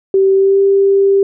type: tone with pitch glide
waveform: sine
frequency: 386.7 to 393.9 Hz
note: G4 to G4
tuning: -24 to +8 cents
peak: -7 dBFS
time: 0.14-1.23 s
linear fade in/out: 2 ms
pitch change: +32 cents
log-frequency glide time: 0.34-0.6 s
effects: none